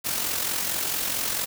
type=noise with amplitude modulation; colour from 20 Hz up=white; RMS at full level=-25 dBFS; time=0.04-1.46 s; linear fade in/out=20 ms; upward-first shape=sine; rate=44.5 Hz; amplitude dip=50%; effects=none